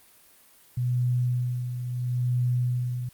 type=tone with tremolo; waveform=sine; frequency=123.7 Hz; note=B2; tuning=3 cents sharp; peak=-21 dBFS; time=0.77-3.09 s; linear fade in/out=5 ms; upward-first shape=sine; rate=0.74 Hz; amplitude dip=60%; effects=white hiss -56 dBFS RMS until 3.13 s + Opus 32 kbps